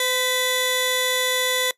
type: tone cluster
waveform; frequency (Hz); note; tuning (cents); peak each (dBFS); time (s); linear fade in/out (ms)
sawtooth; 509 / 1982 / 3479; C5 / B6 / A7; -48 / +6 / -20; -21; 0-1.71; 2
effects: noise-tail reverb RT60 0.1 s tail -19 dB re dry + resampled to 32000 Hz